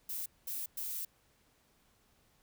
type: noise bursts at uneven times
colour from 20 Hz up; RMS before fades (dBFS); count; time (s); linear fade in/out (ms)
violet; -39; 3; 0.09-0.26 / 0.47-0.66 / 0.77-1.05; 5
effects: pink hiss -70 dBFS RMS until 2.42 s